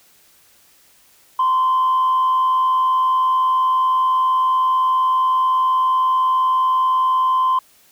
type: tone with frequency modulation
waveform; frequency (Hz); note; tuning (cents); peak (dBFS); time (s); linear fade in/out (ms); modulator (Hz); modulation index
sine; 1035; C6; -19; -12; 1.39-7.59; 5; 85.7; 0.31
effects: tanh soft clip ceiling -11 dBFS + white hiss -53 dBFS RMS until 7.91 s